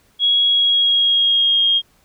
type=tone with pitch glide; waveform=sine; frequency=3322 to 3242 Hz; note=G#7 to G#7; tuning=0 to -42 cents; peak=-12 dBFS; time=0.19-1.82 s; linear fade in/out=50 ms; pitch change=-42 cents; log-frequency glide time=0.46-1.63 s; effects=pink hiss -57 dBFS RMS until 2.04 s